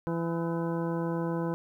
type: harmonic tone with a mistuned harmonic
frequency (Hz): 167.4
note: E3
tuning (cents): +27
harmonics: 1 / 2 / 3 / 4 / 5 / 6 / 8 / 9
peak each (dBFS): -31 / -33 / -35 / -45 / -43 / -40 / -49 / -47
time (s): 0.07-1.54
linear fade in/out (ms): 0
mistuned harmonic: 8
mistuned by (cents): -68
effects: 11-bit